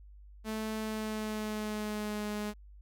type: tone with pitch glide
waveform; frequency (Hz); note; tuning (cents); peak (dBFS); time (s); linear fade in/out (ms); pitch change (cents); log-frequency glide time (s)
sawtooth; 218.3 to 209.4; A3 to G#3; -13 to +15; -30; 0.44-2.54; 50; -72; 0.79-2.27
effects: added 50 Hz sine -50 dBFS peak until 2.81 s